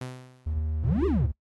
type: tone with exponential decay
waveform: sawtooth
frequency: 127.4 Hz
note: C3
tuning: 46 cents flat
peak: -28 dBFS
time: 0.01-0.66 s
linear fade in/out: 5 ms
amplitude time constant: 140 ms
type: tone with pitch glide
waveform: triangle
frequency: 77.78 to 73.67 Hz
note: D#2 to D2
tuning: 0 to +6 cents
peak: -24 dBFS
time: 0.46-1.32 s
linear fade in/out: 10 ms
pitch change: -94 cents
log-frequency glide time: 0.76-0.99 s
type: exponential two-way sweep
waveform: triangle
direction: up then down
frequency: 93.5 to 415.3 to 93.5 Hz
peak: -20 dBFS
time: 0.83-1.27 s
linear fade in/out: 10 ms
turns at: 1.06 s
effects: noise-tail reverb RT60 0.1 s tail -22 dB re dry + AAC 32 kbps